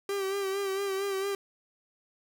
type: tone with vibrato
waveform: 45% pulse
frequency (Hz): 392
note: G4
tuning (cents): 0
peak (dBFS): -29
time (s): 0.09-1.35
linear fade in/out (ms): 2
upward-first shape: sine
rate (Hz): 4.4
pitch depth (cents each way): 42
effects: 11-bit